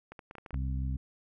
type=clicks; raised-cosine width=0.5 ms; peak=-30 dBFS; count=8; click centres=0.12 / 0.192 / 0.311 / 0.353 / 0.383 / 0.462 / 0.507 / 0.543 s
type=harmonic tone; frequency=65.6 Hz; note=C2; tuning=5 cents sharp; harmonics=1 / 2 / 3 / 4; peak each=-31 / -36 / -44 / -45 dBFS; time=0.53-0.97 s; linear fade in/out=5 ms
effects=none